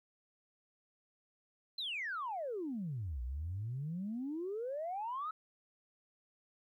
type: exponential two-way sweep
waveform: sine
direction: down then up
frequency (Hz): 4186 to 58.3 to 1316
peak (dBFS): -36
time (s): 1.78-5.31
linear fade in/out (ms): 5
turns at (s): 3.22
effects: tanh soft clip ceiling -32 dBFS + 13-bit